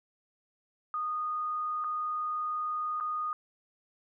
sine tone with dropouts, 1233 Hz, D#6, 16 cents flat, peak -30 dBFS, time 0.94-3.33 s, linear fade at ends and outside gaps 1 ms, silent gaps 1.84-1.844 / 3.001-3.008 s, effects none

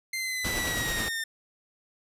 sawtooth exponential sweep, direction down, 2093 to 1800 Hz, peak -26 dBFS, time 0.13-1.24 s, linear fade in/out 5 ms
pink noise with tremolo, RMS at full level -31 dBFS, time 0.44-1.09 s, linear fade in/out 10 ms, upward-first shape triangle, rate 9.3 Hz, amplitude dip 35%
effects resampled to 32000 Hz

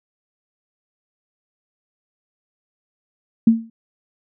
sine tone with exponential decay, 226.8 Hz, A#3, 47 cents flat, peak -5 dBFS, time 3.47-3.7 s, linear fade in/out 5 ms, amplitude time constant 48 ms, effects none

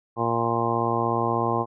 harmonic tone, 116.54 Hz, A#2, in tune, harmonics 1 / 2 / 3 / 4 / 5 / 6 / 7 / 8 / 9, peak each -30 / -31 / -29 / -30 / -33 / -31 / -29 / -33 / -27 dBFS, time 0.16-1.66 s, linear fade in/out 50 ms, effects none

